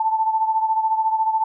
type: beating tone pair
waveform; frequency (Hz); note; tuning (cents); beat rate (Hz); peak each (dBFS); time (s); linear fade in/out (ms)
sine; 880 / 894; A5 / A5; 0 / +27; 14; -18 / -24; 0-1.44; 5
effects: none